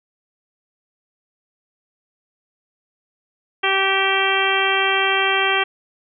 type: harmonic tone with a mistuned harmonic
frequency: 387.6 Hz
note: G4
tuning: 20 cents flat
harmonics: 1 / 2 / 3 / 4 / 5 / 6 / 7 / 8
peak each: -24 / -24 / -24 / -24 / -24 / -24 / -24 / -24 dBFS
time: 3.63-5.64 s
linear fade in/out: 10 ms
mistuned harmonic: 8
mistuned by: +43 cents
effects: none